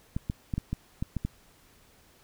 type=clicks; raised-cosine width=5 ms; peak=-17 dBFS; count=8; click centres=0.165 / 0.299 / 0.538 / 0.58 / 0.73 / 1.025 / 1.167 / 1.25 s; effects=pink hiss -60 dBFS RMS until 2.23 s